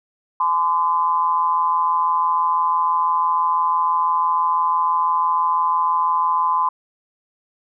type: tone with amplitude modulation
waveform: sine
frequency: 1021 Hz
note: C6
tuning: 43 cents flat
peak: -12 dBFS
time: 0.4-6.69 s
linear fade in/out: 5 ms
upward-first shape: sine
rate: 166 Hz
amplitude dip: 75%
effects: none